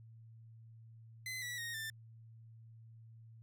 sawtooth tone with pitch steps, 2038 / 1948.2 / 1862.4 / 1780.3 Hz, C7 / B6 / A#6 / A6, -46 / -24 / -2 / +20 cents, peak -37 dBFS, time 1.26-1.9 s, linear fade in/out 2 ms, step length 160 ms, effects added 113 Hz sine -54 dBFS peak until 3.42 s

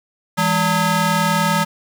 20% pulse ring-modulated tone, 370 Hz, F#4, in tune, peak -7 dBFS, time 0.37-1.65 s, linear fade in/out 20 ms, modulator 535 Hz, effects none

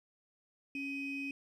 triangle ring-modulated tone, 1396.9 Hz, F6, in tune, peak -31 dBFS, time 0.75-1.31 s, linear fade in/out 2 ms, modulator 1120 Hz, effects tanh soft clip ceiling -29 dBFS

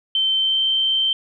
sine tone with pitch glide, 3100 to 3118 Hz, G7 to G7, -20 to -10 cents, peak -16 dBFS, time 0.15-1.13 s, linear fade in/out 2 ms, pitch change +10 cents, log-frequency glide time 0.38-0.6 s, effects none

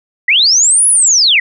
sine linear two-way sweep, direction up then down, 1876 to 10548 to 1876 Hz, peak -6 dBFS, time 0.28-1.4 s, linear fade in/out 5 ms, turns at 0.88 s, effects none

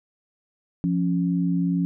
sine tone pair together, 174.61 / 276.8 Hz, F3 / C#4, 0 / -2 cents, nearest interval minor sixth, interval 798 cents, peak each -21 / -25 dBFS, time 0.84-1.85 s, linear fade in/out 0 ms, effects none

